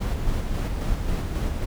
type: noise with tremolo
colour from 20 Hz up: brown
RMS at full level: -24 dBFS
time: 0-1.66 s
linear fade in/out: 20 ms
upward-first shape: square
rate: 3.7 Hz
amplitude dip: 30%
effects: none